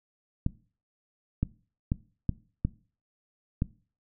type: clicks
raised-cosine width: 5 ms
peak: -13 dBFS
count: 6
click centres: 0.464 / 1.43 / 1.919 / 2.293 / 2.65 / 3.621 s
effects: noise-tail reverb RT60 0.4 s tail -20 dB re dry